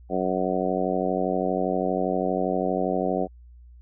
harmonic tone, 92.5 Hz, F#2, in tune, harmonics 2 / 3 / 4 / 5 / 6 / 7 / 8, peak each -30 / -30 / -30 / -30 / -30 / -30 / -30 dBFS, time 0.09-3.28 s, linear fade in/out 50 ms, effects added 60 Hz sine -45 dBFS peak until 3.81 s

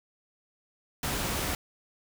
pink noise, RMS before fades -31 dBFS, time 1.03-1.55 s, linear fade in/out 2 ms, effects none

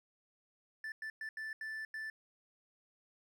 triangle tone bursts at uneven times, 1760 Hz, A6, in tune, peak -38 dBFS, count 6, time 0.84-0.92 / 1.02-1.1 / 1.21-1.29 / 1.37-1.53 / 1.61-1.85 / 1.94-2.1 s, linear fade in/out 2 ms, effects none

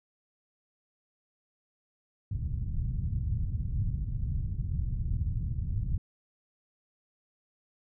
white low-pass noise, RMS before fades -31 dBFS, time 2.31-5.98 s, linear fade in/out 2 ms, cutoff 120 Hz, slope 24 dB/octave, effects none

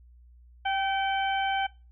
harmonic tone with a mistuned harmonic, 770 Hz, G5, 31 cents flat, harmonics 1 / 2 / 3 / 4, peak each -26 / -32 / -36 / -35 dBFS, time 0.65-1.67 s, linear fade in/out 10 ms, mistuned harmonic 1, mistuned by +26 cents, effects noise-tail reverb RT60 0.3 s tail -21 dB re dry + added 60 Hz sine -51 dBFS peak until 1.91 s

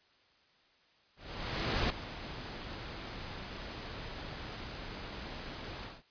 pink noise with ADSR envelope, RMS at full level -30 dBFS, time 1.16-6.03 s, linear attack 740 ms, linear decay 4 ms, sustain -13 dB, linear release 190 ms, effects white hiss -67 dBFS RMS until 6.1 s + resampled to 11025 Hz

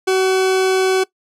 40% pulse tone, 377.3 Hz, F#4, 34 cents sharp, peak -12 dBFS, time 0.07-1.04 s, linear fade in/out 10 ms, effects noise-tail reverb RT60 0.1 s tail -20 dB re dry + low-pass 10000 Hz 12 dB/octave

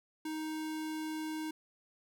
square tone, 312.6 Hz, D#4, 8 cents sharp, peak -37 dBFS, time 0.25-1.51 s, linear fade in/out 5 ms, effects none

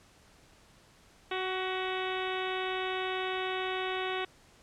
harmonic tone with a mistuned harmonic, 373.3 Hz, F#4, 15 cents sharp, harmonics 1 / 2 / 3 / 4 / 5 / 6 / 7 / 8 / 9 / 10, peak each -35 / -38 / -40 / -41 / -42 / -43 / -43 / -44 / -45 / -45 dBFS, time 1.31-4.25 s, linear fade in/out 5 ms, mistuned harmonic 5, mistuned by +26 cents, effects pink hiss -60 dBFS RMS until 4.62 s + low-pass 9000 Hz 12 dB/octave

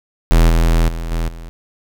square tone with level steps, 41.37 Hz, E1, 7 cents sharp, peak -8 / -11 / -22 / -17 / -30 dBFS, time 0.31-1.49 s, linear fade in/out 0 ms, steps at 0.49 / 0.88 / 1.11 / 1.28 s, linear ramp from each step 5 ms, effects none

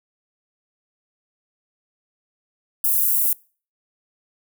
pink high-pass noise, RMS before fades -19 dBFS, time 2.84-3.33 s, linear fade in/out 2 ms, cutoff 12000 Hz, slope 24 dB/octave, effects noise-tail reverb RT60 0.4 s tail -25 dB re dry

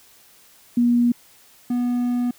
sine / triangle tone pair in turn, 240 / 244.2 Hz, B3 / B3, -49 / -19 cents, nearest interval unison, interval 30 cents, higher second, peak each -14 / -17 dBFS, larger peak first, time 0.77-1.12 / 1.7-2.31 s, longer second, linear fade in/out 5 ms, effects white hiss -52 dBFS RMS until 2.38 s

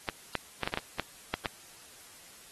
clicks, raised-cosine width 0.3 ms, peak -14 dBFS, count 9, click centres 0.088 / 0.353 / 0.633 / 0.675 / 0.739 / 0.774 / 0.997 / 1.34 / 1.458 s, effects white hiss -53 dBFS RMS until 2.51 s + AAC 32 kbps

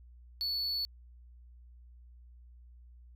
triangle tone, 4435 Hz, C#8, in tune, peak -30 dBFS, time 0.41-0.85 s, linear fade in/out 0 ms, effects added 60 Hz sine -52 dBFS peak until 3.15 s

